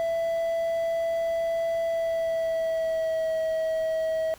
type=tone with pitch glide; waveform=triangle; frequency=664 to 642.1 Hz; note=E5 to E5; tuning=+12 to -46 cents; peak=-22 dBFS; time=0-4.34 s; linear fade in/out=0 ms; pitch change=-58 cents; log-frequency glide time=1.84-3.37 s; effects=pink hiss -51 dBFS RMS until 4.38 s